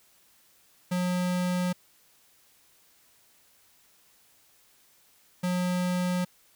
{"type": "tone pair in turn", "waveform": "square", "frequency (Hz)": [180, 180], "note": ["F#3", "F#3"], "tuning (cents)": [-47, -47], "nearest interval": "unison", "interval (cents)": 0, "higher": "neither", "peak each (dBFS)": -26, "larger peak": "neither", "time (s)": [[0.91, 1.73], [5.43, 6.25]], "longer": "neither", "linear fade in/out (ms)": 10, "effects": ["white hiss -62 dBFS RMS until 6.55 s"]}